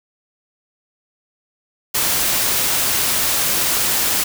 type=noise; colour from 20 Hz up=white; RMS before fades=-18 dBFS; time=1.94-4.24 s; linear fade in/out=10 ms; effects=none